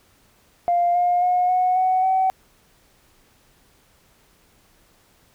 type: tone with pitch steps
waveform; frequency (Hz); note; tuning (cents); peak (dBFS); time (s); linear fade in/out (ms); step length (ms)
sine; 698.5 / 709.9 / 721.5 / 733.2 / 745.2 / 757.3; F5 / F5 / F#5 / F#5 / F#5 / F#5; 0 / +28 / -44 / -16 / +12 / +40; -15; 0.68-2.3; 0; 270
effects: tanh soft clip ceiling -11 dBFS + pink hiss -58 dBFS RMS until 5.34 s